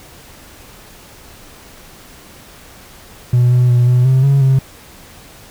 triangle tone with pitch steps, 122.7 / 124.2 / 122 / 124.3 / 131 / 138.4 / 133.4 Hz, B2 / B2 / B2 / B2 / C3 / C#3 / C3, -11 / +10 / -21 / +12 / +2 / -2 / +34 cents, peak -5 dBFS, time 3.33-4.59 s, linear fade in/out 5 ms, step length 180 ms, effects tanh soft clip ceiling -3 dBFS + pink hiss -40 dBFS RMS until 5.5 s

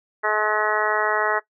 harmonic tone, 213.1 Hz, G#3, 45 cents sharp, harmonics 2 / 3 / 4 / 5 / 6 / 7 / 8 / 9, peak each -27 / -27 / -27 / -27 / -27 / -27 / -27 / -27 dBFS, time 0.23-1.4 s, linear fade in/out 20 ms, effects noise-tail reverb RT60 0.1 s tail -19 dB re dry

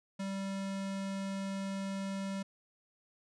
square tone, 194.9 Hz, G3, 10 cents flat, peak -36 dBFS, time 0.19-2.43 s, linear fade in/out 10 ms, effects resampled to 22050 Hz

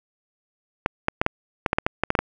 clicks, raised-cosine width 0.5 ms, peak -4 dBFS, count 12, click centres 0.861 / 1.084 / 1.215 / 1.264 / 1.662 / 1.731 / 1.785 / 1.865 / 2.036 / 2.104 / 2.152 / 2.19 s, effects none

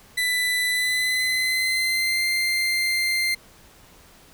30% pulse tone with pitch glide, 1991 to 2092 Hz, B6 to C7, +14 to -1 cents, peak -18 dBFS, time 0.17-3.35 s, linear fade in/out 10 ms, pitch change +85 cents, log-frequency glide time 0.7-2.26 s, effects pink hiss -51 dBFS RMS until 4.33 s

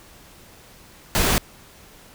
pink noise, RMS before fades -19 dBFS, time 1.15-1.38 s, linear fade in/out 0 ms, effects pink hiss -48 dBFS RMS until 2.14 s

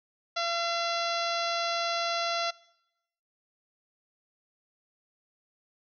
harmonic tone, 681 Hz, F5, 44 cents flat, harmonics 1 / 2 / 3 / 4 / 5 / 6 / 7 / 8 / 9, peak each -32 / -32 / -38 / -39 / -38 / -37 / -39 / -43 / -45 dBFS, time 0.36-2.51 s, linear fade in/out 10 ms, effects noise-tail reverb RT60 0.9 s tail -23 dB re dry

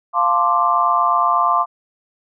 sine chord, D minor seventh, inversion first, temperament equal, 698.5 / 880 / 1046.5 / 1174.7 Hz, F5 / A5 / C6 / D6, 0 / 0 / 0 / 0 cents, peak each -20 / -23 / -17 / -17 dBFS, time 0.13-1.66 s, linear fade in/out 50 ms, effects none

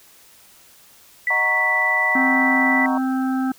sine tone, 1975.5 Hz, B6, in tune, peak -17 dBFS, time 1.27-2.86 s, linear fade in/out 2 ms
sine chord, D# minor seventh, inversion none, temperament equal, 622.3 / 740 / 932.3 / 1108.7 Hz, D#5 / F#5 / A#5 / C#6, 0 / 0 / 0 / 0 cents, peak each -30 / -27 / -26 / -28 dBFS, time 1.3-2.98 s, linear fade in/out 5 ms
harmonic tone, 261.6 Hz, C4, in tune, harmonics 1 / 3 / 5 / 6, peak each -19 / -29 / -33 / -35 dBFS, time 2.15-3.52 s, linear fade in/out 5 ms
effects white hiss -50 dBFS RMS until 3.58 s

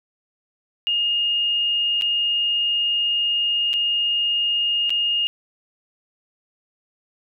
sine tone with dropouts, 2842 Hz, F7, 30 cents sharp, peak -18 dBFS, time 0.87-5.27 s, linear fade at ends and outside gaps 0 ms, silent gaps 2.012-2.021 / 3.732-3.738 / 4.895-4.904 s, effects none

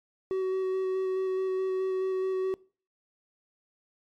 triangle tone with vibrato, 377 Hz, F#4, 32 cents sharp, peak -24 dBFS, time 0.31-2.54 s, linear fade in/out 0 ms, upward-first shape square, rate 4.7 Hz, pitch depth 9 cents each way, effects noise-tail reverb RT60 0.4 s tail -22 dB re dry + MP3 64 kbps

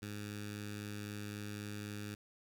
10% pulse tone with notch filter, 103.83 Hz, G#2, in tune, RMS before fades -44 dBFS, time 0.02-2.15 s, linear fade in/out 5 ms, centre 650 Hz, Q 0.58, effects none

